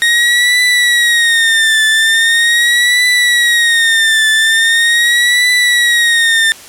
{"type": "tone with vibrato", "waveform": "30% pulse", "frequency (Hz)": 1866, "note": "A#6", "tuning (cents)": 1, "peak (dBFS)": -5, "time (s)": [0.02, 6.52], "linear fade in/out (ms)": 0, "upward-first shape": "triangle", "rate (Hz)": 0.41, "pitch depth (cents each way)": 110, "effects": ["white hiss -34 dBFS RMS until 6.68 s", "low-pass 11000 Hz 12 dB/octave"]}